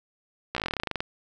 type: slowing click train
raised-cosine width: 0.3 ms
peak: -12 dBFS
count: 17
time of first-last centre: 0.55-1.005 s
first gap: 15 ms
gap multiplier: 1.08
effects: none